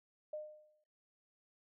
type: tone with exponential decay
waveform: sine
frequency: 609 Hz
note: D#5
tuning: 37 cents flat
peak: -38 dBFS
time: 0.33-0.84 s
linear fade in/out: 5 ms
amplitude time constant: 110 ms
effects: noise-tail reverb RT60 0.5 s tail -18 dB re dry